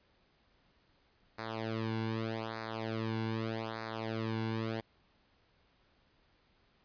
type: tone with flanger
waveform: sawtooth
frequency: 111.9 Hz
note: A2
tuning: 30 cents sharp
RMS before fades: -37 dBFS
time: 1.38-4.81 s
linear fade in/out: 10 ms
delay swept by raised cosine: 0.32 to 1.62 ms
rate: 0.82 Hz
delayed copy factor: -0.95
effects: pink hiss -70 dBFS RMS until 6.84 s + resampled to 11025 Hz